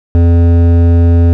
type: tone with hard clipping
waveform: sine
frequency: 85.1 Hz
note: F2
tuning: 44 cents flat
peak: -6 dBFS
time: 0.15-1.33 s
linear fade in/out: 0 ms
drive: 12 dB
effects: none